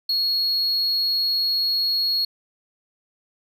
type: tone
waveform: triangle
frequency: 4319 Hz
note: C#8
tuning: 46 cents flat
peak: -18 dBFS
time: 0.09-2.25 s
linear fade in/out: 5 ms
effects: none